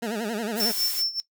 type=tone with vibrato; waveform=20% pulse; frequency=220 Hz; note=A3; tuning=in tune; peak=-22 dBFS; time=0.02-0.72 s; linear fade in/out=10 ms; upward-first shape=sine; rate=11 Hz; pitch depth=140 cents each way
type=noise; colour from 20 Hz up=blue; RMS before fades=-30 dBFS; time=0.55-1.04 s; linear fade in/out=50 ms
type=tone with tremolo; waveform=triangle; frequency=5380 Hz; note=E8; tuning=34 cents sharp; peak=-20 dBFS; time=0.6-1.2 s; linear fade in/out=0 ms; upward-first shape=sine; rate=5.2 Hz; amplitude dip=85%
effects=noise-tail reverb RT60 0.1 s tail -18 dB re dry